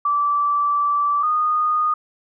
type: tone pair in turn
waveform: sine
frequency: 1162 / 1231.1 Hz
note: D6 / D#6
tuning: -19 / -19 cents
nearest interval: minor second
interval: 100 cents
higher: second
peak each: -16 dBFS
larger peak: neither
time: 0.05-1.23 / 1.23-1.94 s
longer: first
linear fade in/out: 5 ms
effects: none